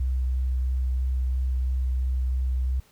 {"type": "tone with vibrato", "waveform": "sine", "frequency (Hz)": 63.9, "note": "C2", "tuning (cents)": -40, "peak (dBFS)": -22, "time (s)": [0, 2.8], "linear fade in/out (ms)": 5, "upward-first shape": "sine", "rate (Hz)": 3, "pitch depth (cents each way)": 12, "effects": ["pink hiss -59 dBFS RMS until 2.91 s"]}